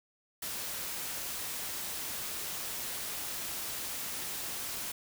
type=noise; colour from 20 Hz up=white; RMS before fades=-38 dBFS; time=0.42-4.92 s; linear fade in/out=5 ms; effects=none

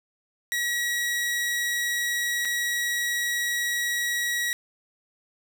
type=tone with dropouts; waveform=sawtooth; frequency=1916 Hz; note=A#6; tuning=47 cents sharp; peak=-21 dBFS; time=0.52-4.53 s; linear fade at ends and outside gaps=0 ms; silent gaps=2.45-2.454 s; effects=none

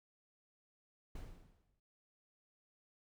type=noise with exponential decay; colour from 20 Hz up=brown; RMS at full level=-44 dBFS; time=1.15-1.8 s; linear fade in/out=5 ms; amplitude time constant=140 ms; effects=none

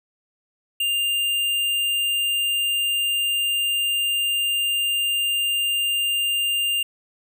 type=tone with hard clipping; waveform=sine; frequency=2800 Hz; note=F7; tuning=4 cents sharp; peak=-21 dBFS; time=0.8-6.83 s; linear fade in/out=5 ms; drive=14 dB; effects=none

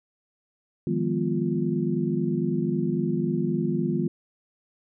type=tone cluster; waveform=sine; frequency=153.6 / 173.4 / 202.5 / 246.3 / 349.6 Hz; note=D#3 / F3 / G#3 / B3 / F4; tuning=-22 / -12 / -43 / -5 / +2 cents; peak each=-29 dBFS; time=0.87-4.08 s; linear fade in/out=2 ms; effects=none

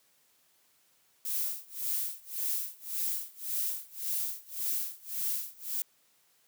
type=noise with tremolo; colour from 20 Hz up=violet; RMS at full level=-31 dBFS; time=1.25-5.82 s; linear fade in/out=2 ms; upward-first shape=sine; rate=1.8 Hz; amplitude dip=95%; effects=white hiss -68 dBFS RMS until 6.47 s + high-pass 100 Hz 12 dB/octave

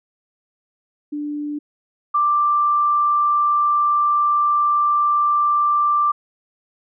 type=tone pair in turn; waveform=sine; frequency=294.7 / 1178.8 Hz; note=D4 / D6; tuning=+6 / +6 cents; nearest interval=2 octaves; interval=2400 cents; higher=second; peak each=-23 / -14 dBFS; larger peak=second; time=1.12-1.59 / 2.14-6.12 s; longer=second; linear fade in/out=10 ms; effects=none

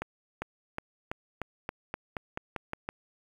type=accelerating click train; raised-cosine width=0.5 ms; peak=-18 dBFS; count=12; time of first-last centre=0.02-2.889 s; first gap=400 ms; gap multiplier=0.91; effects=8-bit

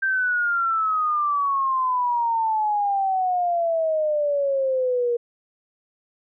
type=exponential sweep; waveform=sine; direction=down; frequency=1575 to 471.6 Hz; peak=-19 dBFS; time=0.02-5.17 s; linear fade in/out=10 ms; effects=none

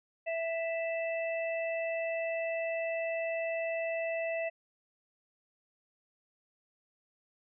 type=harmonic tone; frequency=660 Hz; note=E5; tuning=2 cents sharp; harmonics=1 / 3 / 4; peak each=-32 / -41 / -40 dBFS; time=0.26-4.5 s; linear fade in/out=20 ms; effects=none

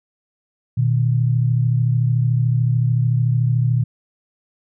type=tone pair together; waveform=sine; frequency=120 / 153.61 Hz; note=B2 / D#3; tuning=-49 / -22 cents; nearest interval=major third; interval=427 cents; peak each=-15 / -21 dBFS; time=0.77-3.84 s; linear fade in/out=10 ms; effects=none

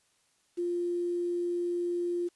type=tone with quantisation; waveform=sine; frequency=349.2 Hz; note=F4; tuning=in tune; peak=-28 dBFS; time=0.57-2.29 s; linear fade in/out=20 ms; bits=9; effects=white hiss -70 dBFS RMS until 2.35 s + resampled to 24000 Hz

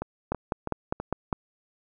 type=two click trains; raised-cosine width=1 ms; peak=-17 / -12 dBFS; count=5 / 6; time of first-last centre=0.02-1.327 / 0.32-1.328 s; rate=3.06 / 4.96 Hz; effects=none

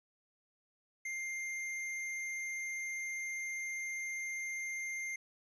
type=tone; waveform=square; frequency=2105 Hz; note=C7; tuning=10 cents sharp; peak=-38 dBFS; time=1.05-5.16 s; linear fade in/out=5 ms; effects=resampled to 22050 Hz + 13-bit

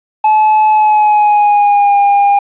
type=tone with pitch glide; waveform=triangle; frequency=860 to 807.1 Hz; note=A5 to G#5; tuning=-40 to -50 cents; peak=-4 dBFS; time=0.24-2.39 s; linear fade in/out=5 ms; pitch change=-110 cents; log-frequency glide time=0.7-1.98 s; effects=resampled to 8000 Hz + 7-bit

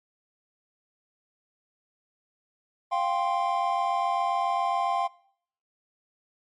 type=chord; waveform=triangle; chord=F suspended second; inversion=none; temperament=just; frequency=698.5 / 785.8 / 1047.7 Hz; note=F5 / G5 / C6; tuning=0 / +4 / +2 cents; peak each=-26 dBFS; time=2.91-5.08 s; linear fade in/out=20 ms; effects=noise-tail reverb RT60 0.6 s tail -22 dB re dry + MP3 48 kbps

